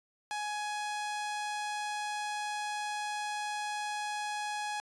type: tone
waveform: sawtooth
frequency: 837 Hz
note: G#5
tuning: 13 cents sharp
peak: -30 dBFS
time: 0.31-4.8 s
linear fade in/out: 0 ms
effects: resampled to 22050 Hz